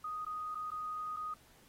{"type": "tone with dropouts", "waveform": "sine", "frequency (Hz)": 1244.5, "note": "D#6", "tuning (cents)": 0, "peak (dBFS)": -37, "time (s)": [0.04, 1.34], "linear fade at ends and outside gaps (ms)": 5, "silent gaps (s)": [[0.25, 0.264], [0.547, 0.553], [0.705, 0.716], [1.164, 1.169]], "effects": ["pink hiss -64 dBFS RMS until 1.68 s", "AAC 48 kbps"]}